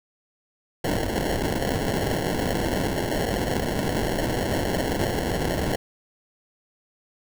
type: noise with sample-and-hold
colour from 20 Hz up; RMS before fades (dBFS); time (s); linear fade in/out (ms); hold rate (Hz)
white; -25; 0.84-5.76; 5; 1225
effects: none